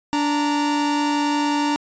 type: tone pair together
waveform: 45% pulse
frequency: 291 / 924 Hz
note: D4 / A#5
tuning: -16 / -16 cents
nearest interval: octave + minor sixth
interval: 2000 cents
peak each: -20 / -23 dBFS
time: 0.13-1.76 s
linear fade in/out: 0 ms
effects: resampled to 16000 Hz